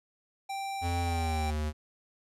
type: tone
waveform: square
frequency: 784 Hz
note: G5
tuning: in tune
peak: -34 dBFS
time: 0.49-1.51 s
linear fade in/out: 10 ms
type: tone with pitch glide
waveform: square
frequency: 86.4 to 76.09 Hz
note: F2 to D#2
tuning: -18 to -38 cents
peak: -30 dBFS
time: 0.81-1.73 s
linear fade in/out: 50 ms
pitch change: -220 cents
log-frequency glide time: 1.02-1.5 s
effects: low-pass 11000 Hz 12 dB/octave